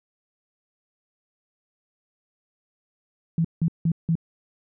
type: tone bursts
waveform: sine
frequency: 164.81 Hz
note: E3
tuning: in tune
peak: -18 dBFS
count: 4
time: 3.38-4.154 s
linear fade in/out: 2 ms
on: 66 ms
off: 170 ms
effects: none